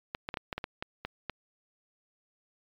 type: clicks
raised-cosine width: 0.3 ms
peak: -17 dBFS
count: 10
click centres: 0.149 / 0.289 / 0.341 / 0.372 / 0.528 / 0.58 / 0.641 / 0.825 / 1.05 / 1.297 s
effects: low-pass 4000 Hz 12 dB/octave + MP3 96 kbps